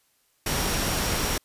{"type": "tone in noise", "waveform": "sine", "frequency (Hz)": 5610, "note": "F8", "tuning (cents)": 7, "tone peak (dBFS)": -36, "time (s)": [0.46, 1.38], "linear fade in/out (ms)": 5, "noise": "pink", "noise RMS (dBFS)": -26, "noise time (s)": [0.46, 1.38], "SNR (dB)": -13, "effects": ["white hiss -67 dBFS RMS until 1.44 s", "resampled to 32000 Hz"]}